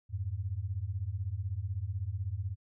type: beating tone pair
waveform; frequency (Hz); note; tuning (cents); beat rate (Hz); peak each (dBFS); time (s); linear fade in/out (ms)
sine; 87.31 / 103.31; F2 / G#2; 0 / -9; 16; -36 / -35; 0.09-2.56; 50
effects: none